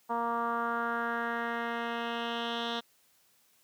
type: tone with low-pass filter sweep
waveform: 10% pulse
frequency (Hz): 233.8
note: A#3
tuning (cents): +5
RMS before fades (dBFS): -33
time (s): 0.09-2.81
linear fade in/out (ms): 20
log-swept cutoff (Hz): 1000 to 3700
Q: 3.2
effects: white hiss -67 dBFS RMS until 3.63 s + high-pass 80 Hz 12 dB/octave